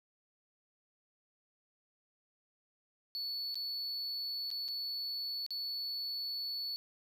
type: tone with dropouts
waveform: triangle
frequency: 4435 Hz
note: C#8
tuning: in tune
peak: -35 dBFS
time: 3.15-6.76 s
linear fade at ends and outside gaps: 0 ms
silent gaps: 3.544-3.555 / 4.504-4.513 / 4.681-4.686 / 5.464-5.506 s
effects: none